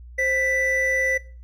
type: tone pair together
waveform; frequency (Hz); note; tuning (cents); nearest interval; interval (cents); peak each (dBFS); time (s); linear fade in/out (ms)
triangle; 524.2 / 1979; C5 / B6; +3 / +3; octave + major seventh; 2300; -24 / -19; 0.18-1.18; 10
effects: noise-tail reverb RT60 0.4 s tail -19 dB re dry + added 60 Hz sine -39 dBFS peak until 1.43 s